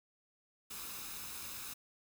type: noise with comb filter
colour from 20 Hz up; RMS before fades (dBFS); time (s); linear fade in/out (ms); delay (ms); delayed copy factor
white; -45; 0.7-1.74; 10; 0.78; +0.5
effects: none